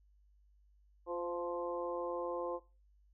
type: harmonic tone with a mistuned harmonic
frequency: 174.61 Hz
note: F3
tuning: in tune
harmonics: 2 / 3 / 4 / 5 / 6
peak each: -41 / -39 / -49 / -46 / -44 dBFS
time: 1.06-2.6 s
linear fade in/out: 50 ms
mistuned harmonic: 3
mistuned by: -22 cents
effects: noise-tail reverb RT60 0.3 s tail -17 dB re dry + added 50 Hz sine -64 dBFS peak until 3.13 s